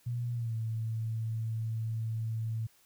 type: tone with pitch glide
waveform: sine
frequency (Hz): 120.1 to 112.06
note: B2 to A2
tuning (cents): -48 to +32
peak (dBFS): -31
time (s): 0.06-2.67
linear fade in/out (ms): 10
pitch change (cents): -120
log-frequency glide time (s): 0.33-0.55
effects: white hiss -65 dBFS RMS until 2.85 s